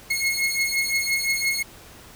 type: beating tone pair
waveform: sawtooth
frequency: 2164 / 2169.8 Hz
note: C#7 / C#7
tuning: -42 / -38 cents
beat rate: 5.8 Hz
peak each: -21 dBFS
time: 0.1-1.63 s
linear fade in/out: 10 ms
effects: pink hiss -46 dBFS RMS until 2.15 s